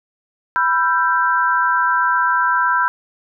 sine chord, E minor, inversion second, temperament equal with one note detuned, 987.8 / 1346.2 / 1568 Hz, B5 / E6 / G6, 0 / +36 / 0 cents, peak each -17 / -19 / -18 dBFS, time 0.56-2.88 s, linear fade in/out 0 ms, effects none

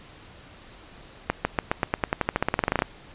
accelerating click train, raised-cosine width 0.5 ms, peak -6 dBFS, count 21, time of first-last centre 1.3-2.821 s, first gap 150 ms, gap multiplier 0.92, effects pink hiss -48 dBFS RMS until 3.14 s + resampled to 8000 Hz

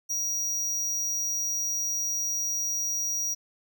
square tone, 5750 Hz, F8, 50 cents sharp, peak -27 dBFS, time 0.09-3.35 s, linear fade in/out 20 ms, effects none

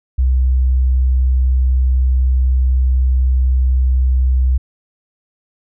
sine tone, 64 Hz, C2, 38 cents flat, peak -10 dBFS, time 0.18-4.58 s, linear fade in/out 10 ms, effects none

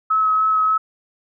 sine tone with vibrato, 1286 Hz, E6, 43 cents flat, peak -14 dBFS, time 0.1-0.78 s, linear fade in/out 10 ms, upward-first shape sine, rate 3.4 Hz, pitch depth 12 cents each way, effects none

